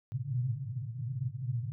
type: band-pass noise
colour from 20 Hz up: white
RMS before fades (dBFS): -35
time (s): 0.12-1.72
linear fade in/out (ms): 0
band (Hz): 110 to 140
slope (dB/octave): 96
effects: none